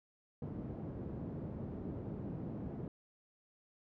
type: band-pass noise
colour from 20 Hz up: pink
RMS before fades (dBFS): -43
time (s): 0.42-2.88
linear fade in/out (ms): 2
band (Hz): 100 to 350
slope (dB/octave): 12
effects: none